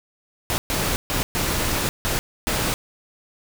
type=noise bursts at uneven times; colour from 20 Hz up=pink; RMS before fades=-23 dBFS; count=6; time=0.5-0.58 / 0.7-0.96 / 1.1-1.23 / 1.35-1.89 / 2.05-2.19 / 2.47-2.74 s; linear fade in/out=0 ms; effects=none